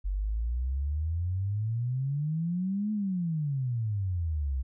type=exponential two-way sweep; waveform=sine; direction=up then down; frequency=46.03 to 215.7 to 63.1 Hz; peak=-27 dBFS; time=0.04-4.63 s; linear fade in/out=20 ms; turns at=2.92 s; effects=none